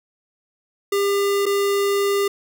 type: tone with dropouts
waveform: square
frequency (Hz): 400.6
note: G4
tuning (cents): +38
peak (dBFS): -18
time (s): 0.92-2.28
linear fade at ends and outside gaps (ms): 5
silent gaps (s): 1.457-1.463
effects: none